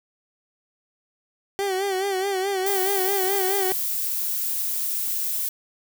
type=tone with vibrato; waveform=30% pulse; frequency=386.4 Hz; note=G4; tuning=25 cents flat; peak=-20 dBFS; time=1.59-3.72 s; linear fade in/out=0 ms; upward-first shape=sine; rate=4.7 Hz; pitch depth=72 cents each way
type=noise; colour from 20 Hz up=violet; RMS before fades=-26 dBFS; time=2.66-5.49 s; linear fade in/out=5 ms
effects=none

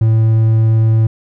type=tone; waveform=triangle; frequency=111.4 Hz; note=A2; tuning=22 cents sharp; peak=-6 dBFS; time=0.01-1.07 s; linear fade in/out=5 ms; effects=none

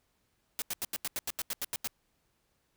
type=noise bursts; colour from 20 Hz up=white; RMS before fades=-34 dBFS; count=12; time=0.59-1.874 s; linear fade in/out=0 ms; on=30 ms; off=84 ms; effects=pink hiss -75 dBFS RMS until 2.76 s

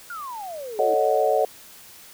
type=exponential sweep; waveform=sine; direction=down; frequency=1464 to 310.9 Hz; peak=-31 dBFS; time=0.1-0.94 s; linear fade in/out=2 ms
type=chord; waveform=sine; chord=D# half-diminished seventh; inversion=second; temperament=equal; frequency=440 / 554.4 / 622.3 / 740 Hz; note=A4 / C#5 / D#5 / F#5; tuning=0 / 0 / 0 / 0 cents; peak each=-23 dBFS; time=0.79-1.45 s; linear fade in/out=2 ms
effects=white hiss -46 dBFS RMS until 2.13 s

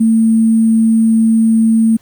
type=tone with sample-and-hold; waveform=sine; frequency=224.4 Hz; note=A3; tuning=34 cents sharp; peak=-7 dBFS; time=0-1.97 s; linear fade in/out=10 ms; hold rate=8820 Hz; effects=pink hiss -51 dBFS RMS until 2.01 s

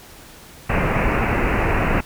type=low-pass noise; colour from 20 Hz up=pink; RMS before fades=-19 dBFS; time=0.69-2.01 s; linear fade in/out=10 ms; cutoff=2700 Hz; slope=96 dB/octave; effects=pink hiss -43 dBFS RMS until 2.05 s

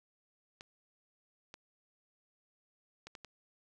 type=clicks; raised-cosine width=0.2 ms; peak=-30 dBFS; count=5; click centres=0.609 / 1.541 / 3.07 / 3.152 / 3.247 s; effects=none

